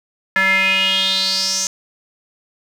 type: tone with band-pass filter sweep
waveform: square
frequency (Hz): 191.1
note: G3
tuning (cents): -44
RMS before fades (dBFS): -17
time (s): 0.36-1.67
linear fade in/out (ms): 0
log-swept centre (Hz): 1800 to 6400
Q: 6.5
effects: 7-bit